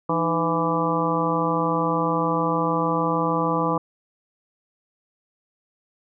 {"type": "harmonic tone with a mistuned harmonic", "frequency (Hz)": 166.6, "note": "E3", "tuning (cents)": 19, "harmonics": [1, 2, 3, 4, 5, 6, 7], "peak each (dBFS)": [-27, -27, -26, -32, -29, -27, -26], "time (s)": [0.09, 3.78], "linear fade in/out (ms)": 5, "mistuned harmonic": 2, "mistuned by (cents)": -110, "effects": []}